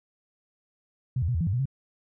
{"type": "tone with pitch steps", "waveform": "sine", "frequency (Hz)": [127.2, 83.4, 123.2, 82.2, 166.2, 96, 122.9, 135.5], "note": ["C3", "E2", "B2", "E2", "E3", "G2", "B2", "C#3"], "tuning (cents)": [-48, 21, -4, -4, 15, -36, -8, -39], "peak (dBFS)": -23, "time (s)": [1.16, 1.656], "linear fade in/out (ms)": 5, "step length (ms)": 62, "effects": []}